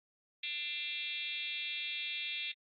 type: tone with frequency modulation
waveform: sine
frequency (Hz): 3000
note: F#7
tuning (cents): +23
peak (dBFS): -36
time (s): 0.43-2.52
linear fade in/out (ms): 5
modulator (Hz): 309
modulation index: 2.6
effects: AAC 32 kbps